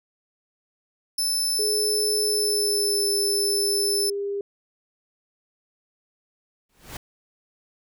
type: tone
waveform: 25% pulse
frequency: 5274 Hz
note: E8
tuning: in tune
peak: -17 dBFS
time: 1.18-4.1 s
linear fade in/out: 5 ms
type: tone with pitch glide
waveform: sine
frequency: 420 to 401.7 Hz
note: G#4 to G4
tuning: +19 to +42 cents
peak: -25 dBFS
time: 1.59-4.41 s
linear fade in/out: 2 ms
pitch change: -77 cents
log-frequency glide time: 2.23-3.09 s
type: noise with exponential growth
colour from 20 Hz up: pink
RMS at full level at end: -32 dBFS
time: 6.69-6.97 s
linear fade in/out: 5 ms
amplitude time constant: 60 ms
effects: none